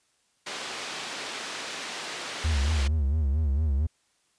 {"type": "band-pass noise", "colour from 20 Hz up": "white", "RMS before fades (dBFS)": -36, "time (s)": [0.46, 2.88], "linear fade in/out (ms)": 10, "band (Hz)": [230, 4200], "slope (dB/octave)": 12}
{"type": "tone with vibrato", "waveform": "triangle", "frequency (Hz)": 73.42, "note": "D2", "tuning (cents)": 0, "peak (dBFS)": -20, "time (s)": [2.44, 3.87], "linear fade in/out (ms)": 10, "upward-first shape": "sine", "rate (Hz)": 4.4, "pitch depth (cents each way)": 150}
{"effects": ["white hiss -69 dBFS RMS until 4.38 s", "resampled to 22050 Hz"]}